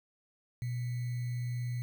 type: tone with sample-and-hold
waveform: sine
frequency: 121.9 Hz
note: B2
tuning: 22 cents flat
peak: -32 dBFS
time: 0.62-1.82 s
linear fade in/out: 0 ms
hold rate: 2100 Hz
effects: none